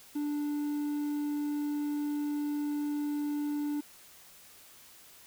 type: tone with quantisation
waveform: triangle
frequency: 293.7 Hz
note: D4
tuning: in tune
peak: -28 dBFS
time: 0.15-3.81 s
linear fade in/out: 10 ms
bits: 9
effects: white hiss -55 dBFS RMS until 5.26 s